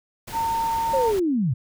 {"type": "noise", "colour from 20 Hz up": "pink", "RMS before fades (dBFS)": -36, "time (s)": [0.27, 1.2], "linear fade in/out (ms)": 10}
{"type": "tone", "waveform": "sine", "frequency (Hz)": 911, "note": "A#5", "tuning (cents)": -40, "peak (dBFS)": -21, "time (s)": [0.32, 1.13], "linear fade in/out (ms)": 50}
{"type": "linear sweep", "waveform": "sine", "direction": "down", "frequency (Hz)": [560, 110], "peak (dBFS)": -19, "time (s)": [0.93, 1.54], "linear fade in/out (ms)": 10}
{"effects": []}